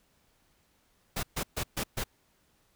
pink noise bursts, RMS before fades -32 dBFS, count 5, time 1.16-2.04 s, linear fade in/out 10 ms, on 72 ms, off 130 ms, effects pink hiss -69 dBFS RMS until 2.75 s

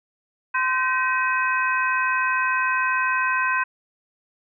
sine tone cluster, 1033 / 1540 / 1899 / 2534 Hz, C6 / G6 / A#6 / D#7, -22 / -31 / +32 / +31 cents, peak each -23 / -23 / -30 / -27 dBFS, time 0.54-3.64 s, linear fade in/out 10 ms, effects none

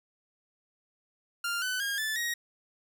sawtooth tone with pitch steps, 1396.9 / 1505.8 / 1623.3 / 1749.8 / 1886.3 Hz, F6 / F#6 / G#6 / A6 / A#6, 0 / +30 / -40 / -10 / +20 cents, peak -26 dBFS, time 1.44-2.34 s, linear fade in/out 5 ms, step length 180 ms, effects none

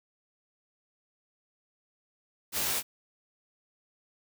white noise with comb filter, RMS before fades -30 dBFS, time 2.52-2.83 s, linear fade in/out 50 ms, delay 18 ms, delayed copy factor +0.75, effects none

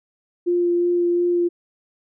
sine tone with vibrato, 349.2 Hz, F4, in tune, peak -16 dBFS, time 0.46-1.49 s, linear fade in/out 20 ms, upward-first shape sine, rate 2.8 Hz, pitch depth 10 cents each way, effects none

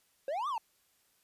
triangle exponential two-way sweep, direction up then down, 521 to 1224 to 853 Hz, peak -30 dBFS, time 0.28-0.58 s, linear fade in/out 2 ms, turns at 0.48 s, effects white hiss -71 dBFS RMS until 1.23 s + resampled to 32000 Hz

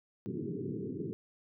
white band-pass noise, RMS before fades -38 dBFS, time 0.26-1.13 s, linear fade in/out 0 ms, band 100 to 430 Hz, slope 96 dB/octave, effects none

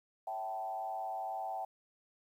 sine tone with frequency modulation, 768 Hz, G5, 36 cents flat, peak -36 dBFS, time 0.27-1.65 s, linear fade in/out 5 ms, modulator 102 Hz, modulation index 0.96, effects 11-bit

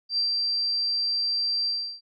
sine tone with ADSR envelope, 4706 Hz, D8, 3 cents sharp, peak -21 dBFS, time 0.09-2.01 s, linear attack 85 ms, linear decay 120 ms, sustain -2 dB, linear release 340 ms, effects none

